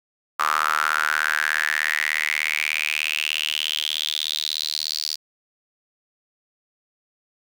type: tone with high-pass filter sweep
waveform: sawtooth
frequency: 76.7 Hz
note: D#2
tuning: 24 cents flat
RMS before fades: -24 dBFS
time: 0.39-5.16 s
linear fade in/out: 10 ms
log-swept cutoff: 1200 to 4700 Hz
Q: 7.1
effects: none